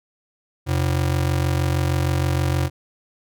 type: ring-modulated tone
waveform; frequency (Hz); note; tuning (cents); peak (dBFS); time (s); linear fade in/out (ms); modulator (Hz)
square; 107.8; A2; -35; -16; 0.66-2.7; 50; 23.2
effects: none